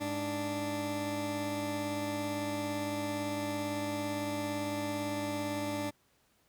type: tone pair together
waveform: 20% pulse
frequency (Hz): 103.83 / 293.7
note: G#2 / D4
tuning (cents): 0 / 0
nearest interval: octave + tritone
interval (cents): 1800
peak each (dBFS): -35 / -29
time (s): 0-5.91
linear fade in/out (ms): 20
effects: pink hiss -70 dBFS RMS until 6.48 s + high-pass 60 Hz 12 dB/octave